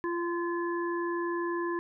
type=harmonic tone; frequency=344 Hz; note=F4; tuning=26 cents flat; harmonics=1 / 3 / 5; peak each=-30 / -35 / -39 dBFS; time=0.04-1.79 s; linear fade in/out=0 ms; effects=none